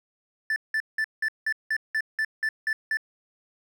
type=tone bursts; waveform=triangle; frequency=1760 Hz; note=A6; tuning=in tune; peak=-21 dBFS; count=11; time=0.5-2.971 s; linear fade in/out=2 ms; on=61 ms; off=180 ms; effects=none